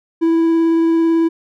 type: tone with vibrato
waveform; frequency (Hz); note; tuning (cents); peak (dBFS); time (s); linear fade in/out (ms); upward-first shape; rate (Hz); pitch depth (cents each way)
triangle; 329.6; E4; 0; -9; 0.21-1.29; 20; triangle; 18; 11
effects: none